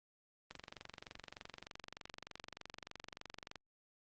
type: click train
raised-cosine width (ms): 0.2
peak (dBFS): -29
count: 72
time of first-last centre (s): 0.51-3.557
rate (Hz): 23.3
effects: low-pass 7000 Hz 12 dB/octave + Opus 24 kbps